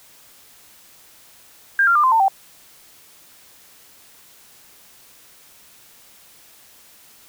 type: tone with pitch steps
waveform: sine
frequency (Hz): 1600 / 1384.9 / 1198.6 / 1037.5 / 898 / 777.2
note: G6 / F6 / D6 / C6 / A5 / G5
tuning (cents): +35 / -15 / +35 / -15 / +35 / -15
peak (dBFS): -12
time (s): 1.79-2.282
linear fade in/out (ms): 2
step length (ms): 82
effects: white hiss -49 dBFS RMS until 7.28 s